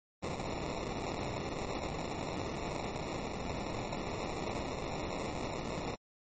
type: noise with sample-and-hold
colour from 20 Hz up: white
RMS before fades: -38 dBFS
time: 0.22-5.96 s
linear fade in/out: 20 ms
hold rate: 1575 Hz
effects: MP3 32 kbps